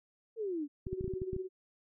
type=exponential sweep; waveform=sine; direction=down; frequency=468.6 to 277.2 Hz; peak=-33 dBFS; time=0.36-0.68 s; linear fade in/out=50 ms
type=tone with tremolo; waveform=sine; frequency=373.9 Hz; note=F#4; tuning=18 cents sharp; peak=-33 dBFS; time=0.86-1.49 s; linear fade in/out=50 ms; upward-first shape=sine; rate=17 Hz; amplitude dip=70%
type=clicks; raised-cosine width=5 ms; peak=-27 dBFS; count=9; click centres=0.868 / 0.93 / 1.01 / 1.043 / 1.079 / 1.137 / 1.218 / 1.332 / 1.364 s
effects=none